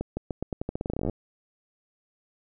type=accelerating click train; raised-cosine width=2 ms; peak=-16 dBFS; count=21; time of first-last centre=0.01-1.097 s; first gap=160 ms; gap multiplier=0.86; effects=none